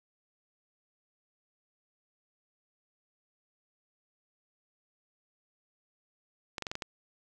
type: clicks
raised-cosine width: 0.2 ms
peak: -18 dBFS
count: 6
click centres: 6.582 / 6.623 / 6.668 / 6.715 / 6.754 / 6.822 s
effects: none